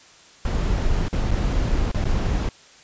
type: noise with dropouts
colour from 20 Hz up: brown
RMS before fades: -21 dBFS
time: 0.45-2.49 s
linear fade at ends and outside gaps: 2 ms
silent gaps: 1.084-1.128 / 1.308-1.313 / 1.916-1.945 / 2.042-2.053 s
effects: white hiss -49 dBFS RMS until 2.83 s + resampled to 16000 Hz